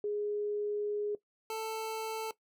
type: tone pair in turn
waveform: sine / 25% pulse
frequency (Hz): 415.3 / 442.2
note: G#4 / A4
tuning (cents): 0 / +9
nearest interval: minor second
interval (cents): 109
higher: second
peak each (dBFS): -31 / -31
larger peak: neither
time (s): 0.04-1.15 / 1.5-2.31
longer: first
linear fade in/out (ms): 2
effects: noise-tail reverb RT60 0.1 s tail -17 dB re dry